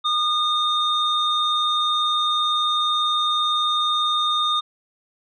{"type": "tone pair together", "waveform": "sine", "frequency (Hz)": [1223, 3661], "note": ["D#6", "A#7"], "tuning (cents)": [-30, -32], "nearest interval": "octave + perfect fifth", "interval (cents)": 1898, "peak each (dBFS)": -20, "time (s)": [0.04, 4.61], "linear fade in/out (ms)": 20, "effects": ["tanh soft clip ceiling -12 dBFS"]}